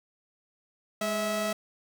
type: tone pair together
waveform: sawtooth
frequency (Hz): 207.7 / 650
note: G#3 / E5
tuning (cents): 0 / -24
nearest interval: octave + minor sixth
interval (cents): 1976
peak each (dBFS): -29 / -25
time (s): 1.01-1.53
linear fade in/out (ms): 5
effects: 9-bit